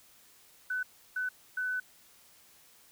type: tone bursts at uneven times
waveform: sine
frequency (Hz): 1502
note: F#6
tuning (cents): +26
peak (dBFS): -30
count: 3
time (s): 0.7-0.83 / 1.16-1.29 / 1.57-1.8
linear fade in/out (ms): 5
effects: white hiss -60 dBFS RMS until 2.91 s